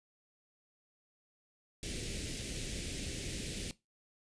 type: band-stop noise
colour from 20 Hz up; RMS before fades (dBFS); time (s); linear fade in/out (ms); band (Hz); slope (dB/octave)
pink; -40; 1.83-3.71; 0; 480 to 2200; 24
effects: noise-tail reverb RT60 0.2 s tail -18 dB re dry + resampled to 22050 Hz